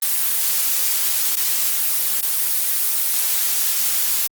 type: noise with dropouts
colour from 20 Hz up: blue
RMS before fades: -19 dBFS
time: 0.02-4.27 s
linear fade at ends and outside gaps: 5 ms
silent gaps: 1.357-1.367 / 2.212-2.225 s
effects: Opus 24 kbps